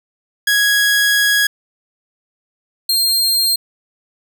sawtooth tone pair in turn, 1661.2 / 4198 Hz, G#6 / C8, 0 / +5 cents, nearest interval octave + major third, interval 1605 cents, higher second, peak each -8 / -10 dBFS, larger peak first, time 0.47-1.47 / 2.89-3.56 s, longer first, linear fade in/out 5 ms, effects none

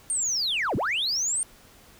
sine linear two-way sweep, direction down then up, 8940 to 68.5 to 8940 Hz, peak -22 dBFS, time 0.1-1.43 s, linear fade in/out 0 ms, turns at 0.76 s, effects tanh soft clip ceiling -21 dBFS + pink hiss -53 dBFS RMS until 1.99 s

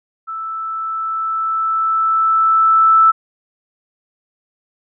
sine tone with level ramp, 1318.5 Hz, E6, in tune, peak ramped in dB -23 to -6 dBFS, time 0.27-3.12 s, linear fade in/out 20 ms, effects none

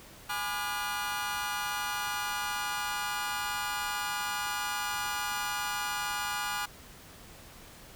sawtooth chord, G# diminished seventh, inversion none, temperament just, 830.6 / 996.7 / 1196.1 / 1435.3 Hz, G#5 / B5 / D6 / F6, 0 / +16 / +31 / +47 cents, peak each -33 / -36 / -34 / -32 dBFS, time 0.29-6.66 s, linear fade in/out 10 ms, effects pink hiss -51 dBFS RMS until 7.95 s

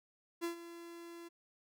45% pulse tone with ADSR envelope, 340 Hz, F4, 46 cents flat, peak -34 dBFS, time 0.41-1.29 s, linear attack 32 ms, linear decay 110 ms, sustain -14 dB, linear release 18 ms, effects none

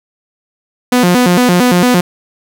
sawtooth tone with vibrato, 210 Hz, G#3, 19 cents sharp, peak -3 dBFS, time 0.92-2.01 s, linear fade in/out 5 ms, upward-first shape square, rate 4.4 Hz, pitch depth 290 cents each way, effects none

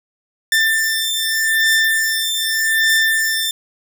sawtooth beating tone pair, 1783 / 1783.83 Hz, A6 / A6, +22 / +23 cents, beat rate 0.83 Hz, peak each -14 dBFS, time 0.52-3.51 s, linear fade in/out 2 ms, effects none

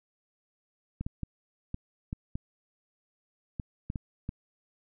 clicks, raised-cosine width 5 ms, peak -21 dBFS, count 10, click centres 1.01 / 1.065 / 1.233 / 1.744 / 2.129 / 2.355 / 3.598 / 3.901 / 3.958 / 4.291 s, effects none

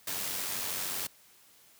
white noise with amplitude modulation, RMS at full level -33 dBFS, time 0.07-1.07 s, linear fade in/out 5 ms, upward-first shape sine, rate 93.1 Hz, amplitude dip 40%, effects white hiss -60 dBFS RMS until 1.79 s + high-pass 60 Hz 12 dB/octave

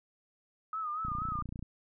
sine tone with vibrato, 1254 Hz, D#6, 13 cents sharp, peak -33 dBFS, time 0.73-1.42 s, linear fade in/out 2 ms, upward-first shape sine, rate 4.2 Hz, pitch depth 80 cents each way
click train, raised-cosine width 5 ms, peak -28 dBFS, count 18, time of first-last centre 1.05-1.626 s, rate 29.5 Hz
effects none

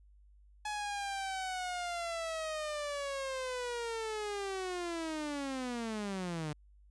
sawtooth linear sweep, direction down, 847 to 146.83 Hz, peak -32 dBFS, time 0.65-6.53 s, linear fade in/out 5 ms, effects added 50 Hz sine -58 dBFS peak until 6.9 s + resampled to 22050 Hz

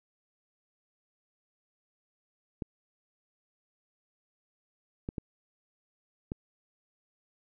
clicks, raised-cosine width 3 ms, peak -21 dBFS, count 4, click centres 2.622 / 5.089 / 5.182 / 6.319 s, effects none

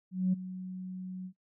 sine tone with ADSR envelope, 185 Hz, F#3, in tune, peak -22 dBFS, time 0.11-1.33 s, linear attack 220 ms, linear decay 16 ms, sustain -15 dB, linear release 75 ms, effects noise-tail reverb RT60 0.1 s tail -23 dB re dry + tanh soft clip ceiling -19 dBFS

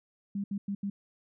sine tone bursts at uneven times, 200 Hz, G3, 35 cents sharp, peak -30 dBFS, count 4, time 0.35-0.44 / 0.51-0.58 / 0.68-0.75 / 0.83-0.9 s, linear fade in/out 5 ms, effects none

